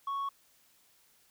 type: tone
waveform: sine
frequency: 1108.7 Hz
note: C#6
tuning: in tune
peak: -29 dBFS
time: 0.07-0.29 s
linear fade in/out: 5 ms
effects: tanh soft clip ceiling -31 dBFS + white hiss -66 dBFS RMS until 1.3 s